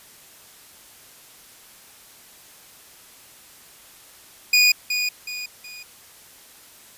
25% pulse tone with echo, 2463 Hz, D#7, 18 cents flat, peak -9 dBFS, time 4.53-4.72 s, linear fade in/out 5 ms, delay 370 ms, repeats 3, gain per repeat -8 dB, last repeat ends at 5.83 s, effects white hiss -48 dBFS RMS until 6.97 s + resampled to 32000 Hz

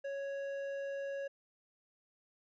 sine tone with hard clipping, 554.4 Hz, C#5, in tune, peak -39 dBFS, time 0.04-1.28 s, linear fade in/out 10 ms, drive 8 dB, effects resampled to 16000 Hz

